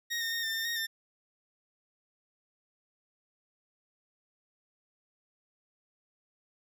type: tone with pitch steps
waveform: 20% pulse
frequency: 1872 / 1829 / 1848 / 1796 / 1808 / 1863 / 1799 Hz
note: A#6 / A#6 / A#6 / A6 / A6 / A#6 / A6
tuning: +7 / -33 / -16 / +35 / +47 / -2 / +38 cents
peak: -26 dBFS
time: 0.1-0.87 s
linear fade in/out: 20 ms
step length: 110 ms
effects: none